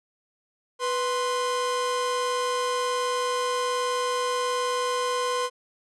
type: tone pair together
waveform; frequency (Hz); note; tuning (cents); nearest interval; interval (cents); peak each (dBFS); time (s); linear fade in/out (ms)
45% pulse; 493.9 / 1046.5; B4 / C6; 0 / 0; octave + minor second; 1300; -27; 0.79-5.5; 50
effects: resampled to 24000 Hz